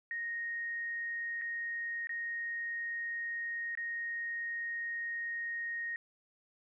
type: tone with dropouts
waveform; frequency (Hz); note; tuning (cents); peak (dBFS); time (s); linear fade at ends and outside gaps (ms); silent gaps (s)
sine; 1864.7; A#6; 0; -35; 0.11-5.96; 1; 1.414-1.418 / 2.071-2.093 / 3.752-3.774
effects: none